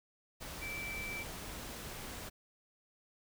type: tone in noise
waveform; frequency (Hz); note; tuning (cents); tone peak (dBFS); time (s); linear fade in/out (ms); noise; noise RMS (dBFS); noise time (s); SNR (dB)
sine; 2326; D7; -17; -40; 0.61-1.24; 20; pink; -45; 0.4-2.3; +2
effects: none